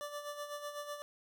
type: tone with tremolo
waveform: 25% pulse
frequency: 585 Hz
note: D5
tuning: 7 cents flat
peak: -35 dBFS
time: 0.01-1.02 s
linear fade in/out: 0 ms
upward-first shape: sine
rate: 8 Hz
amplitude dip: 60%
effects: none